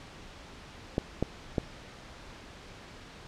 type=clicks; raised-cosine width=2 ms; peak=-13 dBFS; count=3; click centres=0.981 / 1.226 / 1.582 s; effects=pink hiss -48 dBFS RMS until 3.27 s + low-pass 5000 Hz 12 dB/octave